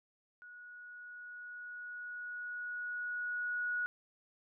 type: tone with level ramp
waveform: sine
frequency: 1459 Hz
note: F#6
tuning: 25 cents flat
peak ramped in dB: -50 to -32 dBFS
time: 0.42-3.86 s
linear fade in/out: 0 ms
effects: none